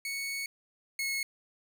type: tone pair in turn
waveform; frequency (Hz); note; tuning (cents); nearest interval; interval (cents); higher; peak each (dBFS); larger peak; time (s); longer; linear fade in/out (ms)
sawtooth; 2217 / 2181; C#7 / C#7; 0 / -29; unison; 29; first; -30 / -27; second; 0.05-0.46 / 0.99-1.23; first; 2
effects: none